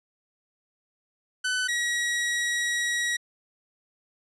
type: tone pair in turn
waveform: sawtooth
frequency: 1505 / 1910.6 Hz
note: F#6 / A#6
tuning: +29 / +42 cents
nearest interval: major third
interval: 413 cents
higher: second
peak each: -21 dBFS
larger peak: neither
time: 1.44-1.68 / 1.68-3.17 s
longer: second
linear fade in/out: 10 ms
effects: resampled to 24000 Hz